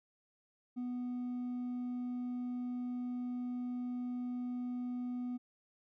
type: tone with hard clipping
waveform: sine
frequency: 246.9 Hz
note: B3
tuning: in tune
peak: -37 dBFS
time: 0.76-5.38 s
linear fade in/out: 20 ms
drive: 2 dB
effects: none